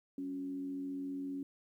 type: tone with frequency modulation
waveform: sine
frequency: 277.2 Hz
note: C#4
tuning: in tune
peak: -37 dBFS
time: 0.18-1.43 s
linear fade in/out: 2 ms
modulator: 85.3 Hz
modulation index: 0.35
effects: 12-bit